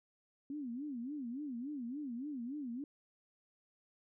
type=tone with vibrato; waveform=sine; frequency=264.4 Hz; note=C4; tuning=18 cents sharp; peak=-39 dBFS; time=0.5-2.84 s; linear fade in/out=2 ms; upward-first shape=sine; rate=3.5 Hz; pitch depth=230 cents each way; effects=none